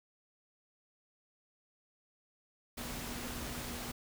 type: tone in noise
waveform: sine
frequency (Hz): 242.6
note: B3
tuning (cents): -31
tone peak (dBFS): -47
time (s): 2.77-3.92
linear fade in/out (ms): 10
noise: pink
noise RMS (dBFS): -42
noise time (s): 2.77-3.92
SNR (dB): -8
effects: none